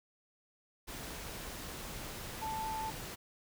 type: tone in noise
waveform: sine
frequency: 880 Hz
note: A5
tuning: in tune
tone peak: -36 dBFS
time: 2.41-2.91 s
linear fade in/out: 20 ms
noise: pink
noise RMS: -44 dBFS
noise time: 0.87-3.16 s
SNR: +5 dB
effects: none